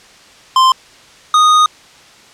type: tone pair in turn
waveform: square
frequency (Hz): 1042 / 1239.2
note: C6 / D#6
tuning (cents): -7 / -7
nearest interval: minor third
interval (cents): 300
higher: second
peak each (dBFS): -7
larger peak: neither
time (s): 0.56-0.72 / 1.34-1.66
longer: second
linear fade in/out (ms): 2
effects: white hiss -42 dBFS RMS until 2.33 s + low-pass 6000 Hz 12 dB/octave